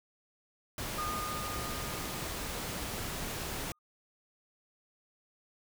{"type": "noise", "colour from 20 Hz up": "pink", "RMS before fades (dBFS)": -38, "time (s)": [0.78, 3.72], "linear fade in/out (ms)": 2}
{"type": "tone with exponential decay", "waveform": "sine", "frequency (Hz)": 1224, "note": "D#6", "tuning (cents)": -29, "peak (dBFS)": -33, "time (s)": [0.98, 3.79], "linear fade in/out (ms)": 5, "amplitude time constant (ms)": 610}
{"effects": []}